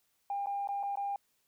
sine tone with dropouts, 802 Hz, G5, 39 cents sharp, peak -31 dBFS, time 0.3-1.16 s, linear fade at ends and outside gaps 2 ms, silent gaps 0.46-0.469 / 0.674-0.688 / 0.83-0.834 / 0.956-0.972 s, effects tanh soft clip ceiling -27 dBFS + white hiss -75 dBFS RMS until 1.47 s

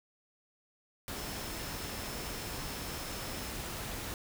sine tone in noise, 5274 Hz, E8, in tune, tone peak -50 dBFS, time 1.16-3.51 s, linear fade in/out 0 ms, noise pink, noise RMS -40 dBFS, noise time 1.08-4.14 s, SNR -13 dB, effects none

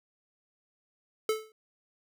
square tone with exponential decay, 435.8 Hz, A4, 17 cents flat, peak -23 dBFS, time 1.29-1.52 s, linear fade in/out 2 ms, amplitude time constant 50 ms, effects none

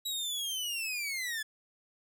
sawtooth linear sweep, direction down, 3887 to 1700 Hz, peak -30 dBFS, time 0.05-1.43 s, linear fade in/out 10 ms, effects none

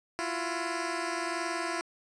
10% pulse tone pair together, 336.1 / 357.3 Hz, E4 / F4, +34 / +40 cents, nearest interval minor second, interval 106 cents, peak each -24 / -28 dBFS, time 0.19-1.81 s, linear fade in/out 0 ms, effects resampled to 22050 Hz

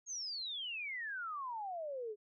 sine exponential sweep, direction down, 6645 to 406.3 Hz, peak -39 dBFS, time 0.06-2.16 s, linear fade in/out 50 ms, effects none

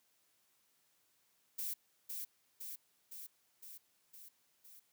violet noise with echo, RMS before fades -40 dBFS, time 1.58-1.74 s, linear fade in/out 10 ms, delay 510 ms, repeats 6, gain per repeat -3 dB, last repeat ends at 4.8 s, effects white hiss -75 dBFS RMS until 4.92 s + high-pass 80 Hz 12 dB/octave

